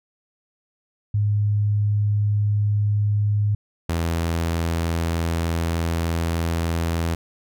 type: tone pair in turn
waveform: sine / sawtooth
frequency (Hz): 103.83 / 83.34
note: G#2 / E2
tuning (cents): 0 / +19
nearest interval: major third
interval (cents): 381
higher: first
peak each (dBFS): -17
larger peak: neither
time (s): 1.14-3.55 / 3.89-7.15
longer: second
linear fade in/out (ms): 5
effects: none